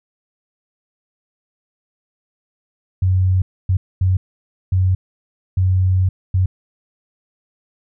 sine tone bursts at uneven times, 93 Hz, F#2, 9 cents sharp, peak -12 dBFS, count 6, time 3.02-3.42 / 3.69-3.77 / 4.01-4.17 / 4.72-4.95 / 5.57-6.09 / 6.34-6.46 s, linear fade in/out 5 ms, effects none

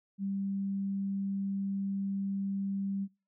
sine tone, 196.5 Hz, G3, 4 cents sharp, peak -31 dBFS, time 0.18-3.08 s, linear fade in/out 50 ms, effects noise-tail reverb RT60 0.3 s tail -23 dB re dry

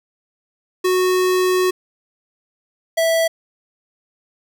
square tone pair in turn, 368.1 / 656.6 Hz, F#4 / E5, -9 / -7 cents, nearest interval minor seventh, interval 1002 cents, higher second, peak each -15 dBFS, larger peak neither, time 0.84-1.71 / 2.97-3.28 s, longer first, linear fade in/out 10 ms, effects none

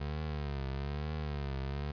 25% pulse tone with vibrato, 71.9 Hz, D2, 36 cents flat, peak -31 dBFS, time 0-1.92 s, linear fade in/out 10 ms, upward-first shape triangle, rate 1.1 Hz, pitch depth 140 cents each way, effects resampled to 11025 Hz

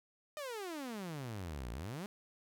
sawtooth exponential two-way sweep, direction down then up, 621 to 55 to 215 Hz, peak -37 dBFS, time 0.37-2.06 s, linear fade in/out 0 ms, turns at 1.71 s, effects none

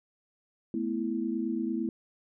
sine chord, A suspended second, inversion none, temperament equal with one note detuned, 218.1 / 246.9 / 329.6 Hz, A3 / B3 / E4, -15 / 0 / 0 cents, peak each -33 / -33 / -32 dBFS, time 0.74-1.89 s, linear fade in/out 2 ms, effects none

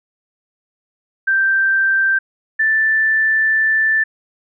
sine tone pair in turn, 1568 / 1764 Hz, G6 / A6, 0 / +4 cents, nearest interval major second, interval 204 cents, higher second, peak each -12 dBFS, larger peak neither, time 1.27-2.19 / 2.59-4.04 s, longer second, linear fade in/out 10 ms, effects none

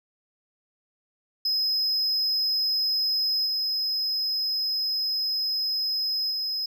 triangle tone with level steps, 5090 Hz, D#8, 39 cents sharp, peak -21 / -23 / -25 dBFS, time 1.45-6.66 s, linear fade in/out 5 ms, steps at 3.45 / 6.3 s, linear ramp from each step 20 ms, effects none

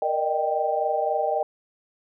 sine chord, Eb major seventh, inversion second, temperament equal with one note detuned, 466.2 / 598.6 / 622.3 / 784 Hz, Bb4 / D5 / Eb5 / G5, 0 / +33 / 0 / 0 cents, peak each -29 / -28 / -27 / -25 dBFS, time 0.02-1.43 s, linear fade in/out 2 ms, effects none

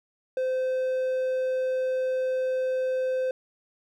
triangle tone, 516 Hz, C5, 24 cents flat, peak -22 dBFS, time 0.37-3.31 s, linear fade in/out 2 ms, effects none

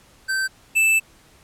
square tone pair in turn, 1551 / 2640 Hz, G6 / E7, -19 / +2 cents, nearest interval major sixth, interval 921 cents, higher second, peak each -21 / -15 dBFS, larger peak second, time 0.28-0.48 / 0.75-1 s, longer second, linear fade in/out 20 ms, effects pink hiss -53 dBFS RMS until 1.43 s + low-pass 12000 Hz 12 dB/octave

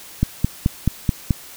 click train, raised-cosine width 5 ms, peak -3 dBFS, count 6, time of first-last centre 0.23-1.308 s, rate 4.64 Hz, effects white hiss -40 dBFS RMS until 1.56 s

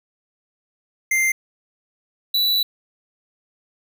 square tone pair in turn, 2093 / 3951 Hz, C7 / B7, 0 / 0 cents, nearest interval major seventh, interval 1100 cents, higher second, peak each -17 dBFS, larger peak neither, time 1.11-1.32 / 2.34-2.63 s, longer second, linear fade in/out 5 ms, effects none

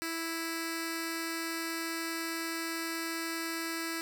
10% pulse tone with notch filter, 329.6 Hz, E4, in tune, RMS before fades -36 dBFS, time 0.02-4.01 s, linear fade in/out 0 ms, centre 780 Hz, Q 0.59, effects none

